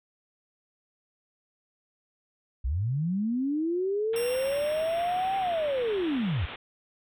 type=linear two-way sweep; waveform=sine; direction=up then down; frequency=55 to 784 to 65.2 Hz; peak=-25 dBFS; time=2.64-6.46 s; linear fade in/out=10 ms; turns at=5.37 s
type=low-pass noise; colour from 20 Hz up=white; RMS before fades=-41 dBFS; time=4.13-6.56 s; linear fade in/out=5 ms; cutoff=3600 Hz; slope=96 dB/octave
type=tone with exponential decay; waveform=10% pulse; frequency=2758 Hz; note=F7; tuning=22 cents flat; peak=-27 dBFS; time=4.16-6.33 s; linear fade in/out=2 ms; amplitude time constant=470 ms
effects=none